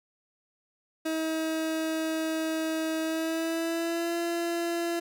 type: tone with pitch glide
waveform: 30% pulse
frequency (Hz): 319.1 to 340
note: D#4 to F4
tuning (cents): +44 to -46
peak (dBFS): -25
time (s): 1.05-5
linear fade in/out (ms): 10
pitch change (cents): +110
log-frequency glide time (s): 3.02-4.16
effects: none